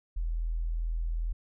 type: tone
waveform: sine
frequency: 41.2 Hz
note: E1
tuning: in tune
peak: -28 dBFS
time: 0.16-1.33 s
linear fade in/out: 10 ms
effects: none